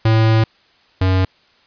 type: tone pair in turn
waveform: square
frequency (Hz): 111.3 / 93.61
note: A2 / F#2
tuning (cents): +20 / +21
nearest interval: minor third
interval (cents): 299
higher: first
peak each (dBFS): -11 / -13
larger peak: first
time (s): 0.05-0.44 / 1.01-1.25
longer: first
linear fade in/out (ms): 5
effects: white hiss -54 dBFS RMS until 1.66 s + resampled to 11025 Hz